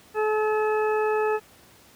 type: harmonic tone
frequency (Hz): 429.4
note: A4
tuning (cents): -42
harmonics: 1 / 2 / 3 / 4 / 6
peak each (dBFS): -22 / -28 / -32 / -34 / -38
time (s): 0.14-1.4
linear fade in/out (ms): 50
effects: pink hiss -53 dBFS RMS until 1.95 s + high-pass 80 Hz 12 dB/octave